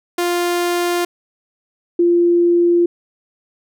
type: tone pair in turn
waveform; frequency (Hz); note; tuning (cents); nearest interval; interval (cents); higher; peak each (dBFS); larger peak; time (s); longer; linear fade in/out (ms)
sawtooth / sine; 350 / 346; F4 / F4; +4 / -16; unison; 20; first; -12 / -10; second; 0.18-1.05 / 1.99-2.86; neither; 5
effects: none